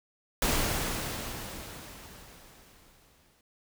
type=noise with exponential decay; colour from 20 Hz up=pink; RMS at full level=-26 dBFS; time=0.42-3.41 s; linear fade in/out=2 ms; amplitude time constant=650 ms; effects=none